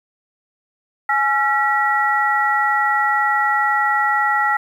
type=tone cluster; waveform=sine; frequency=838 / 1361 / 1930 Hz; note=G#5 / F6 / B6; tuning=+15 / -45 / -40 cents; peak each=-19 dBFS; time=1.09-4.57 s; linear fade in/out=5 ms; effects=8-bit